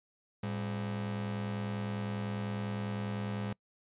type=ring-modulated tone; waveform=45% pulse; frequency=155.56 Hz; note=D#3; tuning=in tune; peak=-31 dBFS; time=0.43-3.53 s; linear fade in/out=5 ms; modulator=45 Hz; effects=noise-tail reverb RT60 0.1 s tail -26 dB re dry + resampled to 8000 Hz